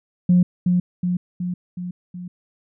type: tone with echo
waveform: sine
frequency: 178.6 Hz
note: F3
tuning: 39 cents sharp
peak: -10 dBFS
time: 0.29-0.43 s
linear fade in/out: 5 ms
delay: 370 ms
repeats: 5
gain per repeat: -4 dB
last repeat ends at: 2.28 s
effects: tanh soft clip ceiling -7 dBFS